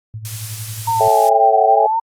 sine tone with tremolo, 109.2 Hz, A2, 13 cents flat, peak -24 dBFS, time 0.14-1.08 s, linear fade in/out 0 ms, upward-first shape sine, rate 11 Hz, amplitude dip 65%
blue noise, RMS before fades -27 dBFS, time 0.25-1.29 s, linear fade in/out 0 ms
sine exponential two-way sweep, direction down then up, 925 to 746 to 925 Hz, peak -14 dBFS, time 0.87-2 s, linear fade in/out 10 ms, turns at 1.63 s
sine chord, A dominant seventh, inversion none, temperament equal, 440 / 554.4 / 659.3 / 784 Hz, A4 / C#5 / E5 / G5, 0 / 0 / 0 / 0 cents, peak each -18 / -20 / -16 / -15 dBFS, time 1-1.87 s, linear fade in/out 10 ms
effects low-pass 12000 Hz 12 dB/octave + Opus 48 kbps

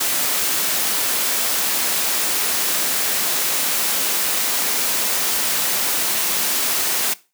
white noise, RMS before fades -20 dBFS, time 0-7.14 s, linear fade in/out 10 ms, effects noise-tail reverb RT60 0.3 s tail -19 dB re dry + high-pass 200 Hz 12 dB/octave

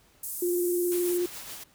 pink band-pass noise, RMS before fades -36 dBFS, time 0.23-1.18 s, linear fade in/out 5 ms, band 8900 to 16000 Hz, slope 24 dB/octave
sine tone with vibrato, 353.2 Hz, F4, 20 cents sharp, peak -24 dBFS, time 0.42-1.26 s, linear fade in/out 5 ms, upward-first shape triangle, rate 19 Hz, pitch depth 21 cents each way
white noise with tremolo, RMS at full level -39 dBFS, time 0.91-1.64 s, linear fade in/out 10 ms, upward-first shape triangle, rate 7 Hz, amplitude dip 45%
effects pink hiss -61 dBFS RMS until 1.74 s

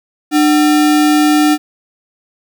sine tone with sample-and-hold, 300 Hz, D4, 37 cents sharp, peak -7 dBFS, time 0.31-1.58 s, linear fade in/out 50 ms, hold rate 1050 Hz, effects none

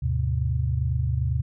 sine tone cluster, 76.8 / 104.4 / 126.8 Hz, D#2 / G#2 / B2, -22 / +10 / +46 cents, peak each -25 / -29 / -25 dBFS, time 0.02-1.42 s, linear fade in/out 10 ms, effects none

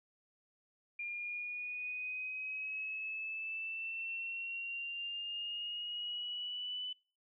sine exponential sweep, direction up, 2400 to 3000 Hz, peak -38 dBFS, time 0.99-6.93 s, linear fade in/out 5 ms, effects noise-tail reverb RT60 0.4 s tail -24 dB re dry

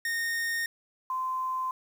45% pulse / sine tone pair in turn, 1843 / 1034.3 Hz, A#6 / C6, -20 / -20 cents, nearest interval minor seventh, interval 1000 cents, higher first, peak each -28 dBFS, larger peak neither, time 0.05-0.66 / 1.1-1.71 s, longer neither, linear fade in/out 2 ms, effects 9-bit

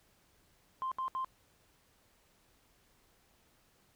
sine tone bursts, 1046.5 Hz, C6, in tune, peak -32 dBFS, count 3, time 0.82-1.246 s, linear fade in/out 0 ms, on 96 ms, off 69 ms, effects tanh soft clip ceiling -29 dBFS + pink hiss -69 dBFS RMS until 3.95 s

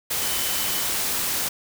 sine tone in noise, 3030 Hz, F#7, 40 cents sharp, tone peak -35 dBFS, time 0.21-0.86 s, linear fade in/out 10 ms, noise white, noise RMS -25 dBFS, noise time 0.1-1.49 s, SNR -13 dB, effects none

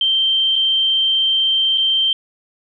sine tone with dropouts, 3136 Hz, G7, in tune, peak -13 dBFS, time 0.01-2.13 s, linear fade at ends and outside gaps 2 ms, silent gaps 0.557-0.561 / 1.776-1.78 s, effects none

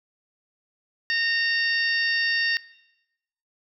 harmonic tone with a mistuned harmonic, 921 Hz, A#5, 21 cents flat, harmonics 2 / 3 / 4 / 5 / 6, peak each -23 / -30 / -35 / -31 / -33 dBFS, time 1.1-2.57 s, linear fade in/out 0 ms, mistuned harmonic 6, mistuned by -31 cents, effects noise-tail reverb RT60 0.9 s tail -19 dB re dry

